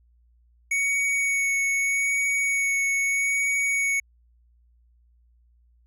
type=tone with vibrato; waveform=square; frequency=2229 Hz; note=C#7; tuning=9 cents sharp; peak=-22 dBFS; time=0.71-4 s; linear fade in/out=5 ms; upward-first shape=sine; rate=0.8 Hz; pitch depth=12 cents each way; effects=added 59 Hz sine -57 dBFS peak until 5.86 s + low-pass 12000 Hz 12 dB/octave